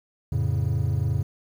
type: chord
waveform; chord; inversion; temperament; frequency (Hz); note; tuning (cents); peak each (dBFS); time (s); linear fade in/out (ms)
triangle; F augmented; none; equal; 87.31 / 110 / 138.59; F2 / A2 / C#3; 0 / 0 / 0; -24 / -23 / -24; 0.32-1.23; 5
effects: tanh soft clip ceiling -11 dBFS + 9-bit